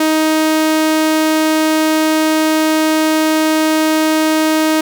sawtooth tone, 313.5 Hz, D#4, 13 cents sharp, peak -7 dBFS, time 0-4.81 s, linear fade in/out 5 ms, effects none

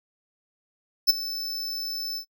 square tone with ADSR envelope, 5274 Hz, E8, in tune, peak -12 dBFS, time 1.07-2.25 s, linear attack 26 ms, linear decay 18 ms, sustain -18 dB, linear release 84 ms, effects noise-tail reverb RT60 0.1 s tail -21 dB re dry

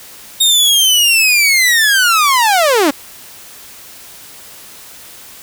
sawtooth linear sweep, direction down, 3729 to 261.6 Hz, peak -5 dBFS, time 0.4-2.91 s, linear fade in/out 10 ms, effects white hiss -36 dBFS RMS until 5.42 s

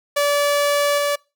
sawtooth tone with level steps, 577 Hz, D5, 31 cents flat, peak -12 / -14 dBFS, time 0.16-1.16 s, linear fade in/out 10 ms, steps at 0.98 s, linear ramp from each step 2 ms, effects noise-tail reverb RT60 0.3 s tail -26 dB re dry

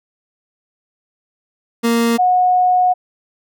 30% pulse / sine tone pair in turn, 232.6 / 729.1 Hz, A#3 / F#5, -4 / -26 cents, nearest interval octave + minor sixth, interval 1978 cents, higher second, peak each -10 dBFS, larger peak neither, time 1.83-2.18 / 2.18-2.94 s, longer second, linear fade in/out 20 ms, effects none

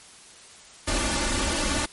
pink noise with comb filter, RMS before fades -25 dBFS, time 0.87-1.86 s, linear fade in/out 10 ms, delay 3.4 ms, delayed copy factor +0.95, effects white hiss -48 dBFS RMS until 1.92 s + MP3 48 kbps

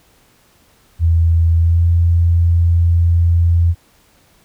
sine tone with pitch glide, 83 to 84.99 Hz, E2 to F2, +12 to -47 cents, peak -9 dBFS, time 0.99-3.75 s, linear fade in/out 50 ms, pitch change +41 cents, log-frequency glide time 1.57-1.84 s, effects pink hiss -53 dBFS RMS until 4.44 s

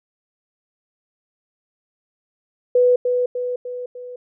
sine tone with echo, 495 Hz, B4, 4 cents sharp, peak -11 dBFS, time 2.75-2.96 s, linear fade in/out 5 ms, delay 300 ms, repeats 4, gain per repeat -5 dB, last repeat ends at 4.16 s, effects none

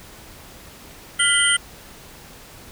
sine tone cluster, 1412 / 1998 / 2884 / 3129 / 8950 Hz, F6 / B6 / F#7 / G7 / C#9, +19 / +20 / -45 / -4 / +16 cents, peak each -21 / -22 / -28 / -20 / -20 dBFS, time 1.19-1.57 s, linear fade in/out 10 ms, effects pink hiss -43 dBFS RMS until 2.71 s

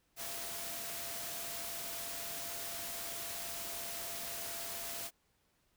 sine tone in noise, 680 Hz, F5, 46 cents flat, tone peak -51 dBFS, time 0.16-5.11 s, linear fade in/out 50 ms, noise white, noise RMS -42 dBFS, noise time 0.16-5.11 s, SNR -12 dB, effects pink hiss -75 dBFS RMS until 5.76 s

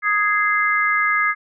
sine chord, Ab major, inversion second, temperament just, 1245.9 / 1661.2 / 2077 Hz, Eb6 / Ab6 / C7, +2 / 0 / -13 cents, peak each -20 dBFS, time 0.02-1.35 s, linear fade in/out 50 ms, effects none

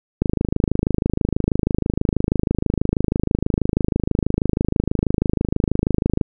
click train, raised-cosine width 3 ms, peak -4 dBFS, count 158, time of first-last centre 0.22-6.212 s, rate 26.2 Hz, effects none

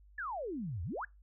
sine exponential two-way sweep, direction down then up, 1790 to 76.5 to 1790 Hz, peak -36 dBFS, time 0.18-1.05 s, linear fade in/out 5 ms, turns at 0.83 s, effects noise-tail reverb RT60 0.2 s tail -24 dB re dry + added 50 Hz sine -57 dBFS peak until 1.22 s

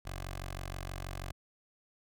10% pulse tone with notch filter, 46.25 Hz, F#1, in tune, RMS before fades -41 dBFS, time 0.05-1.32 s, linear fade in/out 10 ms, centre 220 Hz, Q 0.58, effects none

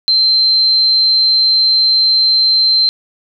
sine tone, 4118 Hz, C8, 28 cents flat, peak -8 dBFS, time 0.08-2.89 s, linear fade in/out 0 ms, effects none

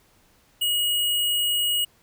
sine tone with sample-and-hold, 2900 Hz, F#7, 35 cents flat, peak -20 dBFS, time 0.61-1.85 s, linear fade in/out 10 ms, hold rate 11025 Hz, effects pink hiss -60 dBFS RMS until 2.02 s

